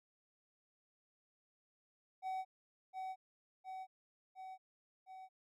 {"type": "tone with echo", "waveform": "triangle", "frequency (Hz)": 755, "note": "F#5", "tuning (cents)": 35, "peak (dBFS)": -36, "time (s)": [2.22, 2.45], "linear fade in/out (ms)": 50, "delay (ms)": 710, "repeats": 4, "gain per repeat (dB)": -3, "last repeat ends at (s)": 5.29, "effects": []}